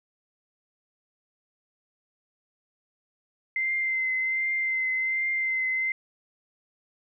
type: tone with vibrato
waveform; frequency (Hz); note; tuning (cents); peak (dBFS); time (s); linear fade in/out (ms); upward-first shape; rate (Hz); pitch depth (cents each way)
sine; 2075; C7; -15; -24; 3.56-5.92; 2; triangle; 1.3; 24
effects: none